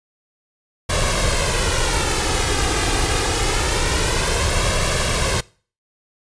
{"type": "noise with flanger", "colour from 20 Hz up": "pink", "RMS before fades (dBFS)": -19, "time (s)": [0.89, 5.41], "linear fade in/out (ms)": 10, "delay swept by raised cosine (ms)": [1.8, 2.48], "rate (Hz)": 0.25, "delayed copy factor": 0.6, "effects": ["noise-tail reverb RT60 0.4 s tail -22 dB re dry", "resampled to 22050 Hz"]}